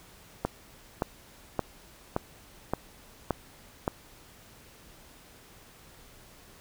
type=click train; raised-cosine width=1 ms; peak=-12 dBFS; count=7; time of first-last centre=0.45-3.879 s; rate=1.75 Hz; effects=pink hiss -54 dBFS RMS until 6.6 s